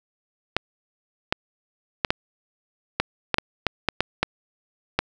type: clicks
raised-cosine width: 0.3 ms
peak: -3 dBFS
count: 12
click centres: 0.566 / 1.325 / 2.048 / 2.105 / 3 / 3.343 / 3.384 / 3.667 / 3.887 / 4.006 / 4.23 / 4.99 s
effects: none